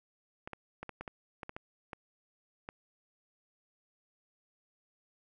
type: clicks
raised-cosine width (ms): 0.5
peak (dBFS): -26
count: 11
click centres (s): 0.475 / 0.533 / 0.83 / 0.893 / 1.01 / 1.078 / 1.432 / 1.494 / 1.565 / 1.932 / 2.689
effects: none